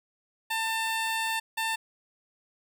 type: tone bursts at uneven times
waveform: 15% pulse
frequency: 895 Hz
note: A5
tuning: 29 cents sharp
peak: -21 dBFS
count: 2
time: 0.5-1.4 / 1.57-1.76 s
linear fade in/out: 10 ms
effects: none